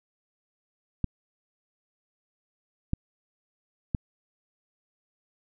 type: clicks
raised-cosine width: 5 ms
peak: -13 dBFS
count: 3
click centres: 1.043 / 2.934 / 3.948 s
effects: none